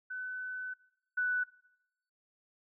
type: tone pair in turn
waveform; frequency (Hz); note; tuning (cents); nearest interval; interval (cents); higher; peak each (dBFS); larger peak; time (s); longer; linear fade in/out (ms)
sine; 1507 / 1488; F#6 / F#6; +31 / +9; unison; 22; first; -37 / -28; second; 0.1-0.74 / 1.17-1.44; first; 10
effects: noise-tail reverb RT60 0.8 s tail -20 dB re dry